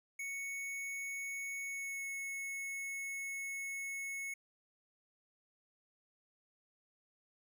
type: tone with pitch glide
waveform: square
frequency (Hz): 2217 to 2197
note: C#7 to C#7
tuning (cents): 0 to -16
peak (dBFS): -40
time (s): 0.19-4.34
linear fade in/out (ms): 5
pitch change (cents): -16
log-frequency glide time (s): 1.64-2.06
effects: none